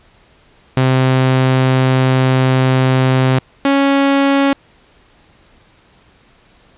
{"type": "tone pair in turn", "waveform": "sawtooth", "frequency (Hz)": [130.3, 277], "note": ["C3", "C#4"], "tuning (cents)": [-7, -1], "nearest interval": "octave + minor second", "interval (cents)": 1306, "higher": "second", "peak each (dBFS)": -6, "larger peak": "neither", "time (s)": [[0.77, 3.39], [3.65, 4.53]], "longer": "first", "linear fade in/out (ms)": 2, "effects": ["pink hiss -50 dBFS RMS until 6.77 s", "resampled to 8000 Hz"]}